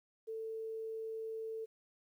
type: tone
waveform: sine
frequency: 444.9 Hz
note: A4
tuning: 19 cents sharp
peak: -39 dBFS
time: 0.27-1.66 s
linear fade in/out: 20 ms
effects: 12-bit